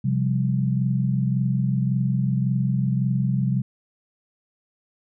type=chord; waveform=sine; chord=C suspended fourth; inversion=none; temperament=just; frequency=130.81 / 174.42 / 196.22 Hz; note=C3 / F3 / G3; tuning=0 / -2 / +2 cents; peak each=-21 / -27 / -25 dBFS; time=0.04-3.62 s; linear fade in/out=10 ms; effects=none